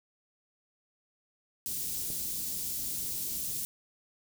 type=band-stop noise; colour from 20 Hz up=white; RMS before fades=-35 dBFS; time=1.66-3.65 s; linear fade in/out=0 ms; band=270 to 5700 Hz; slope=12 dB/octave
type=click; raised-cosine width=2 ms; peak=-31 dBFS; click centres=2.103 s
effects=none